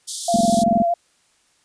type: high-pass noise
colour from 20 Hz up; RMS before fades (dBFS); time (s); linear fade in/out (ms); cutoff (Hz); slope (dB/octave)
white; -26; 0.07-0.64; 20; 3300; 96
type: tone with vibrato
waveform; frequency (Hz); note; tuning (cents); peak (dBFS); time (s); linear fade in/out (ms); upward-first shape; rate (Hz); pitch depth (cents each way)
sine; 686; F5; -31; -16; 0.28-0.94; 5; triangle; 13; 25
type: tone bursts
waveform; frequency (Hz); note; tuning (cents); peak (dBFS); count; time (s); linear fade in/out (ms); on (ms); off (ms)
sine; 219.9; A3; -1; -14; 11; 0.34-0.822; 2; 22; 24
effects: white hiss -61 dBFS RMS until 1.64 s + resampled to 22050 Hz